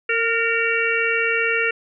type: harmonic tone with a mistuned harmonic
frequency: 457.5 Hz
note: A#4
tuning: 32 cents flat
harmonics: 1 / 3 / 4 / 5 / 6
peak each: -24 / -24 / -24 / -24 / -24 dBFS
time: 0.09-1.71 s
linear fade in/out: 5 ms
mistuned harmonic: 3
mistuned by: +38 cents
effects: none